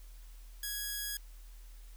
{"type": "tone", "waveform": "5% pulse", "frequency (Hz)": 1661.2, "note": "G#6", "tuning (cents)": 0, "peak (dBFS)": -25, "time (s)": [0.63, 1.17], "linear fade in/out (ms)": 2, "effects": ["added 40 Hz sine -48 dBFS peak until 1.96 s", "white hiss -63 dBFS RMS until 1.96 s"]}